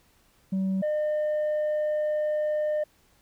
sine tone pair in turn, 190.8 / 605.8 Hz, G3 / D#5, -47 / -46 cents, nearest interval octave + minor sixth, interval 2001 cents, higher second, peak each -21 dBFS, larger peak neither, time 0.52-0.82 / 0.82-2.84 s, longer second, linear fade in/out 10 ms, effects tanh soft clip ceiling -23 dBFS + pink hiss -63 dBFS RMS until 3.21 s

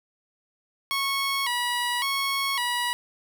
15% pulse tone with vibrato, 1033 Hz, C6, 22 cents flat, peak -18 dBFS, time 0.91-2.93 s, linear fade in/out 0 ms, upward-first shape square, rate 0.9 Hz, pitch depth 110 cents each way, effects none

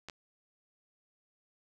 clicks, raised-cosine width 0.2 ms, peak -26 dBFS, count 2, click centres 0.086 / 0.098 s, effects none

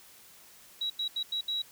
sine tone bursts at uneven times, 3877 Hz, B7, 33 cents flat, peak -29 dBFS, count 5, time 0.81-0.9 / 0.99-1.08 / 1.16-1.23 / 1.32-1.41 / 1.48-1.62 s, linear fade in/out 5 ms, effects white hiss -55 dBFS RMS until 1.71 s

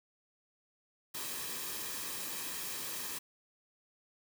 white noise with comb filter, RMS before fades -40 dBFS, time 1.14-3.19 s, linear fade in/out 10 ms, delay 1.4 ms, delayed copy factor -0.5, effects none

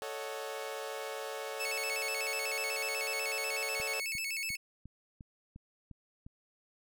sawtooth chord, D# half-diminished seventh, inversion second, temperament equal, 440 / 554.4 / 622.3 / 740 Hz, A4 / C#5 / D#5 / F#5, 0 / 0 / 0 / 0 cents, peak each -38 / -38 / -43 / -43 dBFS, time 0.02-4 s, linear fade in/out 0 ms
sawtooth tone with vibrato, 2408 Hz, D7, 43 cents sharp, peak -31 dBFS, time 1.59-4.57 s, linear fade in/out 20 ms, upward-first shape square, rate 8.1 Hz, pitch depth 150 cents each way
click train, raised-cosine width 5 ms, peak -36 dBFS, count 8, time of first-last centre 3.8-6.265 s, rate 2.84 Hz
effects none

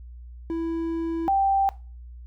triangle / sine tone pair in turn, 330 / 783.4 Hz, E4 / G5, +2 / -1 cents, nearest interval octave + minor third, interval 1497 cents, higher second, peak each -23 / -18 dBFS, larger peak second, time 0.5-1.28 / 1.28-1.69 s, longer first, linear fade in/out 0 ms, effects noise-tail reverb RT60 0.3 s tail -18 dB re dry + added 60 Hz sine -39 dBFS peak until 2.26 s

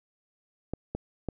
clicks, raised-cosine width 2 ms, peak -18 dBFS, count 3, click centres 0.736 / 0.95 / 1.287 s, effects none

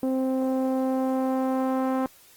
sawtooth tone with low-pass filter sweep, 261.6 Hz, C4, in tune, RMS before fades -25 dBFS, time 0.03-2.06 s, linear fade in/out 0 ms, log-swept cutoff 520 to 1100 Hz, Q 1.3, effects white hiss -54 dBFS RMS until 2.36 s + Opus 24 kbps

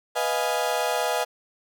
35% pulse chord, F half-diminished seventh, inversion second, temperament equal, 493.9 / 622.3 / 698.5 / 830.6 Hz, Cb5 / Eb5 / F5 / Ab5, 0 / 0 / 0 / 0 cents, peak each -27 dBFS, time 0.15-1.25 s, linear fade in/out 20 ms, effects none

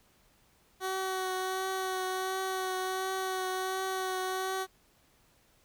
15% pulse tone with vibrato, 376 Hz, F#4, 28 cents sharp, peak -25 dBFS, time 0.8-4.67 s, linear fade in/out 50 ms, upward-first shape triangle, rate 1.4 Hz, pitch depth 20 cents each way, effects pink hiss -66 dBFS RMS until 5.64 s

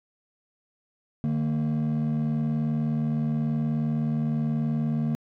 triangle tone pair together, 149.92 / 229 Hz, D3 / A#3, +36 / -31 cents, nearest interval perfect fifth, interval 733 cents, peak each -23 dBFS, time 1.24-5.15 s, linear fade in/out 0 ms, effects tanh soft clip ceiling -18 dBFS

